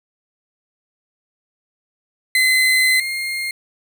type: tone pair in turn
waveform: 35% pulse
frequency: 2043 / 2125 Hz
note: C7 / C7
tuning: -42 / +26 cents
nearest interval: minor second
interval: 68 cents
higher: second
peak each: -11 / -20 dBFS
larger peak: first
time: 2.35-3 / 3-3.51 s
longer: first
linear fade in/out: 2 ms
effects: none